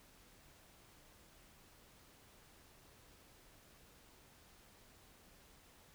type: silence
effects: pink hiss -64 dBFS RMS until 5.94 s